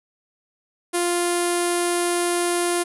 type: tone with low-pass filter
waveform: sawtooth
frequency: 349.2 Hz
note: F4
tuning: in tune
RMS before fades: -22 dBFS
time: 0.93-2.84 s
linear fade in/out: 20 ms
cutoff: 10000 Hz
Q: 6
effects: none